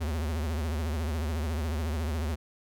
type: tone with vibrato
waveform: square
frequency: 77.8 Hz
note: D#2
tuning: in tune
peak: -29 dBFS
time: 0-2.36 s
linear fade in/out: 20 ms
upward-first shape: triangle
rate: 14 Hz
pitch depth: 180 cents each way
effects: none